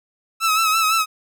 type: tone with vibrato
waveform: sawtooth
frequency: 1300 Hz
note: E6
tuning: 24 cents flat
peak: -12 dBFS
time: 0.4-1.06 s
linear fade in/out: 50 ms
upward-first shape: sine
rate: 5.9 Hz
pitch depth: 50 cents each way
effects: none